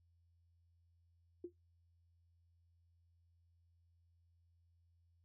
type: tone with exponential decay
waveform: sine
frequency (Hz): 350.7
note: F4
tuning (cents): +7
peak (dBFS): -39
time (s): 1.44-1.53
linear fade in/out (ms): 5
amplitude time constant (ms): 19
effects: noise-tail reverb RT60 0.2 s tail -23 dB re dry + added 85 Hz sine -70 dBFS peak until 5.24 s